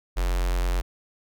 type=tone with notch filter; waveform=square; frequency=44.53 Hz; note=F1; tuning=34 cents sharp; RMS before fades=-24 dBFS; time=0.16-0.82 s; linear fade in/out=20 ms; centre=170 Hz; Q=0.53; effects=none